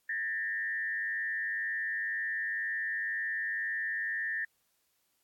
sine tone with frequency modulation, 1800 Hz, A6, 39 cents sharp, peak -31 dBFS, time 0.09-4.45 s, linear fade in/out 5 ms, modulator 102 Hz, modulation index 0.9, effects white hiss -75 dBFS RMS until 5.23 s + AAC 64 kbps

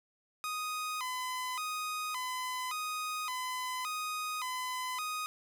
sawtooth tone with vibrato, 1123 Hz, C#6, 22 cents sharp, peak -31 dBFS, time 0.44-5.26 s, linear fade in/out 0 ms, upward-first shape square, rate 0.88 Hz, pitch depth 180 cents each way, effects none

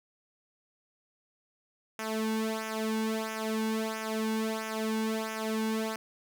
sawtooth tone with flanger, 220 Hz, A3, in tune, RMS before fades -32 dBFS, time 1.99-5.96 s, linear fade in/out 2 ms, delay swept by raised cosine 0.23 to 1.63 ms, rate 1.5 Hz, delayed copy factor -0.8, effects none

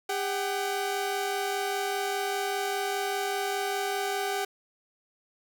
sawtooth tone pair together, 401.5 / 758 Hz, G4 / F#5, +41 / +42 cents, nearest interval major seventh, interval 1101 cents, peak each -27 dBFS, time 0.09-4.45 s, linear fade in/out 5 ms, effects none

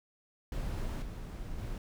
brown noise with level steps, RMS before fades -35 / -41 / -38 dBFS, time 0.52-1.78 s, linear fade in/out 2 ms, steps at 1.02 / 1.58 s, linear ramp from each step 5 ms, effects none

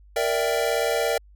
square chord, E half-diminished seventh, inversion second, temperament equal with one note detuned, 466.2 / 587.3 / 664.6 / 784 Hz, Bb4 / D5 / E5 / G5, 0 / 0 / +14 / 0 cents, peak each -26 / -27 / -28 / -31 dBFS, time 0.16-1.18 s, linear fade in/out 5 ms, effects added 50 Hz sine -48 dBFS peak until 1.35 s

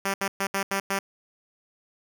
5% pulse tone bursts at uneven times, 196 Hz, G3, in tune, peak -13 dBFS, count 6, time 0.05-0.14 / 0.21-0.28 / 0.4-0.47 / 0.54-0.63 / 0.71-0.8 / 0.9-0.99 s, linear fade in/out 5 ms, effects none

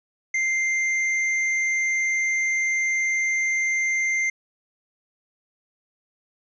sine tone with hard clipping, 2093 Hz, C7, in tune, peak -22 dBFS, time 0.34-4.3 s, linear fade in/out 5 ms, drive 7 dB, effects resampled to 16000 Hz

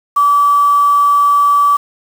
sine tone with quantisation, 1152 Hz, D6, 34 cents flat, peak -7 dBFS, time 0.16-1.77 s, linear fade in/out 10 ms, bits 5, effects none

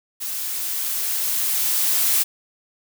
blue noise with level ramp, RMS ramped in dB -28 to -18 dBFS, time 0.2-2.24 s, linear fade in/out 20 ms, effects none

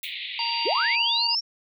white band-pass noise, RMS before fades -34 dBFS, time 0.03-0.96 s, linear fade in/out 10 ms, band 2000 to 4000 Hz, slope 96 dB/octave
violet noise with exponential decay, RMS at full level -35 dBFS, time 0.03-0.16 s, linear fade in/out 0 ms, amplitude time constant 28 ms
harmonic tone, 932.3 Hz, A#5, in tune, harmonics 1 / 3 / 5, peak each -29 / -30 / -28 dBFS, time 0.39-1.35 s, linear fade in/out 2 ms
sine linear sweep, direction up, 271.2 to 5588 Hz, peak -22 dBFS, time 0.65-1.41 s, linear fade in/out 20 ms
effects none

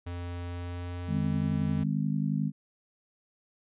square tone with pitch glide, 87.5 to 89.18 Hz, F2 to F2, +4 to +37 cents, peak -35 dBFS, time 0.06-1.84 s, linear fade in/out 10 ms, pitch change +33 cents, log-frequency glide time 0.47-1.51 s
harmonic tone, 51.2 Hz, G#1, 24 cents flat, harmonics 3 / 4 / 5, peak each -29 / -30 / -34 dBFS, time 1.07-2.52 s, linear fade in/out 50 ms
effects resampled to 8000 Hz

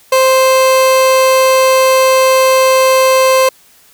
30% pulse tone, 523.3 Hz, C5, in tune, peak -4 dBFS, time 0.12-3.49 s, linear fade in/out 5 ms, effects white hiss -46 dBFS RMS until 3.93 s

